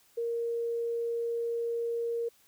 sine tone, 466.8 Hz, A#4, 2 cents sharp, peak -29 dBFS, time 0.17-2.29 s, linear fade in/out 10 ms, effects white hiss -64 dBFS RMS until 2.47 s

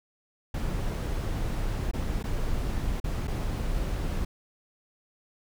brown noise with dropouts, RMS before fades -29 dBFS, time 0.54-4.25 s, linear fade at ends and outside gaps 5 ms, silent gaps 1.913-1.934 / 2.229-2.239 / 3.001-3.041 / 3.273-3.278 s, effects none

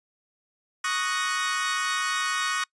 sawtooth chord, D# minor seventh, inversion third, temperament equal, 1108.7 / 1244.5 / 1480 / 1864.7 Hz, C#6 / D#6 / F#6 / A#6, 0 / 0 / 0 / 0 cents, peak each -27 dBFS, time 0.84-2.64 s, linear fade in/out 5 ms, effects noise-tail reverb RT60 0.1 s tail -25 dB re dry + resampled to 22050 Hz

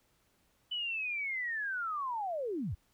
sine linear sweep, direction down, 3002 to 60 Hz, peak -33 dBFS, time 0.71-2.75 s, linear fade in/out 10 ms, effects pink hiss -72 dBFS RMS until 2.93 s

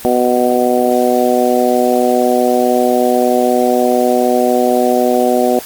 harmonic tone, 123.9 Hz, B2, 6 cents sharp, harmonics 2 / 3 / 4 / 5 / 6, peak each -16 / -16 / -16 / -16 / -16 dBFS, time 0.05-5.59 s, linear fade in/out 0 ms, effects white hiss -31 dBFS RMS until 5.65 s + Opus 24 kbps

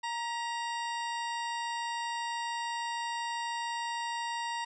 harmonic tone with a mistuned harmonic, 933 Hz, A#5, 1 cent sharp, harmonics 1 / 2 / 3 / 4 / 5 / 6 / 8 / 9, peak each -34 / -40 / -44 / -46 / -48 / -50 / -52 / -53 dBFS, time 0.03-4.65 s, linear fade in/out 10 ms, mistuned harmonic 2, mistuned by +47 cents, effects none

